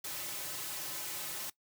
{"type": "noise with comb filter", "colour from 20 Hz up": "white", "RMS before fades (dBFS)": -40, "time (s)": [0.04, 1.5], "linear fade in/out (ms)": 5, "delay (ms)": 4.3, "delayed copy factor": -0.7, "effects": ["noise-tail reverb RT60 0.1 s tail -19 dB re dry", "high-pass 100 Hz 12 dB/octave"]}